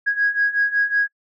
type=beating tone pair; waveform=sine; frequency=1648 / 1653.4 Hz; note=G#6 / G#6; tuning=-14 / -8 cents; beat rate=5.4 Hz; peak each=-21 / -18 dBFS; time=0.06-1.08 s; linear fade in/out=20 ms; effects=noise-tail reverb RT60 0.1 s tail -25 dB re dry + tanh soft clip ceiling -9 dBFS